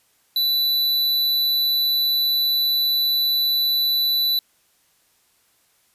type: tone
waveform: square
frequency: 3975 Hz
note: B7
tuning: 10 cents sharp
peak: -18 dBFS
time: 0.36-4.39 s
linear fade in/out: 2 ms
effects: white hiss -62 dBFS RMS until 5.94 s + resampled to 32000 Hz